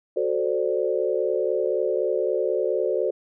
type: chord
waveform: sine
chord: D dominant seventh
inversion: first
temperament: equal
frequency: 370 / 440 / 523.3 / 587.3 Hz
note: F#4 / A4 / C5 / D5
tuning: 0 / 0 / 0 / 0 cents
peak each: -26 / -26 / -26 / -28 dBFS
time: 0.16-3.11 s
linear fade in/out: 10 ms
effects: none